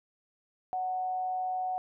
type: tone with amplitude modulation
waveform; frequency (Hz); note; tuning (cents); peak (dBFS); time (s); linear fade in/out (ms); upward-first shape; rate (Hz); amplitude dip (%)
sine; 740; F#5; 0; -28; 0.73-1.78; 0; sine; 166; 30
effects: none